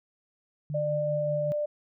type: tone with tremolo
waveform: sine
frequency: 149.1 Hz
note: D3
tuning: 27 cents sharp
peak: -30 dBFS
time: 0.7-1.52 s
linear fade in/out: 0 ms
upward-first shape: sine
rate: 5.2 Hz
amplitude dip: 30%
type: tone with pitch glide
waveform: sine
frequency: 597 to 593.6 Hz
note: D5 to D5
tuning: +28 to +18 cents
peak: -26 dBFS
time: 0.74-1.66 s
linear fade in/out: 10 ms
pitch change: -10 cents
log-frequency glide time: 1.05-1.36 s
effects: none